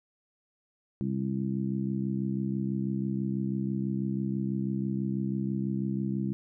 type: harmonic tone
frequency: 66.1 Hz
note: C2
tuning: 18 cents sharp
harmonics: 2 / 3 / 4 / 5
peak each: -33 / -30 / -38 / -37 dBFS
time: 1.01-6.33 s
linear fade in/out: 0 ms
effects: none